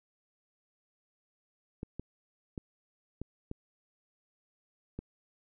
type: clicks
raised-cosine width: 3 ms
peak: -25 dBFS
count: 6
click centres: 1.831 / 1.996 / 2.578 / 3.216 / 3.514 / 4.99 s
effects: none